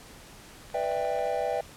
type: clicks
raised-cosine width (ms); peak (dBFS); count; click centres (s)
0.3; -31; 5; 0.701 / 0.84 / 0.915 / 1.05 / 1.189
type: chord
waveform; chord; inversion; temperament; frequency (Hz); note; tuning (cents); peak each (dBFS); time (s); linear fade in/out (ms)
triangle; E minor seventh; second; just; 494.4 / 593.3 / 659.3 / 791.1; B4 / D5 / E5 / G5; +2 / +18 / 0 / +16; -30; 0.74-1.61; 5
effects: pink hiss -49 dBFS RMS until 1.76 s + low-pass 12000 Hz 12 dB/octave